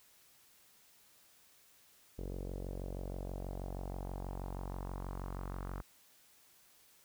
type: tone with low-pass filter sweep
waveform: sawtooth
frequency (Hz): 46.25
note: F#1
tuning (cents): 0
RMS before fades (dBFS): -42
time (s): 2.18-5.82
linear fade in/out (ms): 10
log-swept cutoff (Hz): 460 to 1300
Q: 2.4
effects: white hiss -65 dBFS RMS until 7.04 s